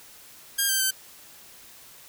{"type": "tone with pitch steps", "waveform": "5% pulse", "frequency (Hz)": [1612, 1566, 1544], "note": ["G6", "G6", "G6"], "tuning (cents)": [48, -2, -27], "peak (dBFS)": -11, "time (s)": [0.58, 0.91], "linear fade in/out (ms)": 10, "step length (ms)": 110, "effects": ["white hiss -49 dBFS RMS until 2.08 s"]}